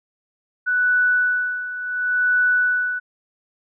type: tone with tremolo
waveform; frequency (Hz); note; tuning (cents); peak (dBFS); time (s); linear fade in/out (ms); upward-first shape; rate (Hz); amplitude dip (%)
sine; 1484; F#6; +5; -14; 0.66-3; 20; sine; 0.7; 75
effects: none